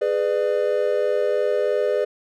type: chord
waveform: triangle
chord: G# diminished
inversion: none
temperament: just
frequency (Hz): 415.3 / 498.4 / 598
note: G#4 / B4 / D5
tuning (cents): 0 / +16 / +31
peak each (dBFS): -21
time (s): 0.01-2.05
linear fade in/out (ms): 10
effects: none